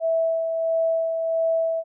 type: tone with tremolo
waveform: sine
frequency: 655 Hz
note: E5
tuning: 11 cents flat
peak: -18 dBFS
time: 0-1.84 s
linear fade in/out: 50 ms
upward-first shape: sine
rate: 1.5 Hz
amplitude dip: 40%
effects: none